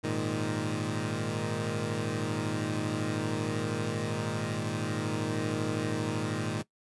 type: chord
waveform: 15% pulse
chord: Ab suspended second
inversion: none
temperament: equal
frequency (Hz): 103.83 / 116.54 / 155.56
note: Ab2 / Bb2 / Eb3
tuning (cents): 0 / 0 / 0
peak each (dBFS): -28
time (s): 0.03-6.63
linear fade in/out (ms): 20
effects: noise-tail reverb RT60 0.1 s tail -19 dB re dry + resampled to 24000 Hz